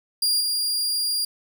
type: tone with level steps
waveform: sawtooth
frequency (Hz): 4809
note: D8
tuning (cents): +40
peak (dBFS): -16 / -19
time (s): 0.22-1.25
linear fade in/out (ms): 5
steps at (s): 0.4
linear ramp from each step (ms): 10
effects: none